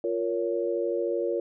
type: chord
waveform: sine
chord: Bb minor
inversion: second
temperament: just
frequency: 349.6 / 466.2 / 559.4 Hz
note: F4 / Bb4 / Db5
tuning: +2 / 0 / +16 cents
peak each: -29 / -29 / -30 dBFS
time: 0.04-1.4 s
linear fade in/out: 2 ms
effects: none